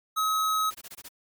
square tone, 1277 Hz, D#6, 45 cents sharp, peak -24 dBFS, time 0.16-0.71 s, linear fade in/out 20 ms
white noise bursts, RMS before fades -43 dBFS, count 6, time 0.7-1.087 s, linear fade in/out 10 ms, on 47 ms, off 21 ms
effects MP3 96 kbps

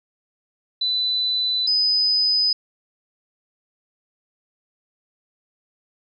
sine tone pair in turn, 3995 / 5006 Hz, B7 / D#8, +19 / +10 cents, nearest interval major third, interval 391 cents, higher second, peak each -19 / -16 dBFS, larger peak second, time 0.81-1.67 / 1.67-2.53 s, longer neither, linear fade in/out 5 ms, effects none

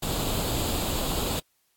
pink noise with comb filter, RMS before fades -28 dBFS, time 0.02-1.4 s, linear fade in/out 10 ms, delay 0.26 ms, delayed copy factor +0.6, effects white hiss -70 dBFS RMS until 1.76 s + AAC 64 kbps

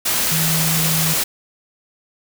sine tone in noise, 160.7 Hz, E3, 44 cents flat, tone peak -20 dBFS, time 0.31-1.14 s, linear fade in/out 10 ms, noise white, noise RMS -19 dBFS, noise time 0.05-1.24 s, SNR -4 dB, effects none

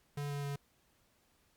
square tone with pitch steps, 144.1 / 142.94 / 141.79 Hz, D3 / D3 / C#3, -33 / -47 / +40 cents, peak -37 dBFS, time 0.17-0.56 s, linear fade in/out 5 ms, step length 130 ms, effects pink hiss -72 dBFS RMS until 1.56 s + Opus 48 kbps

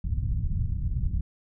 pink low-pass noise, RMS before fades -27 dBFS, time 0.04-1.21 s, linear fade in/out 5 ms, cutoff 140 Hz, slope 24 dB/octave, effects none

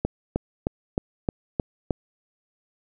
click train, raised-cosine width 2 ms, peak -9 dBFS, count 7, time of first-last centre 0.05-1.908 s, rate 3.23 Hz, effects none

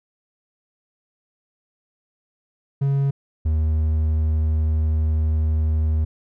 triangle tone pair in turn, 138.59 / 78.03 Hz, C#3 / D#2, 0 / +6 cents, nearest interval minor seventh, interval 994 cents, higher first, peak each -15 dBFS, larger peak neither, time 2.81-3.11 / 3.45-6.05 s, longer second, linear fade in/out 10 ms, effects none

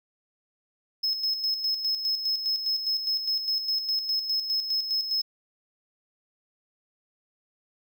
triangle tone with tremolo, 5180 Hz, E8, 31 cents flat, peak -22 dBFS, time 1.03-5.22 s, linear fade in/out 10 ms, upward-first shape square, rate 4.9 Hz, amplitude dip 55%, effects none

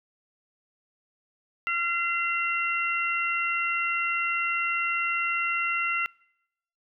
harmonic tone, 685 Hz, F5, 34 cents flat, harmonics 2 / 3 / 4, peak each -29 / -29 / -29 dBFS, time 1.67-6.06 s, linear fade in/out 0 ms, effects noise-tail reverb RT60 0.8 s tail -25 dB re dry

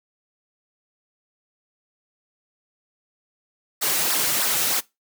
white noise with flanger, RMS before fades -22 dBFS, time 3.81-4.81 s, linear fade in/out 20 ms, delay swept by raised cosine 0.3 to 4.9 ms, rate 3.2 Hz, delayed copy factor -0.8, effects noise-tail reverb RT60 0.2 s tail -21 dB re dry + high-pass 150 Hz 12 dB/octave

